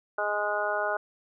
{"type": "harmonic tone", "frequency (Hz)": 207.7, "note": "G#3", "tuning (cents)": 0, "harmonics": [2, 3, 4, 5, 6, 7], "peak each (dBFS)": [-36, -30, -33, -37, -35, -31], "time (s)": [0.18, 0.97], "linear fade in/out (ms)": 5, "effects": []}